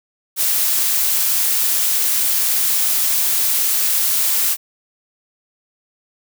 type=noise; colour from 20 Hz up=blue; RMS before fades=-17 dBFS; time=0.36-4.57 s; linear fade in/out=50 ms; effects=none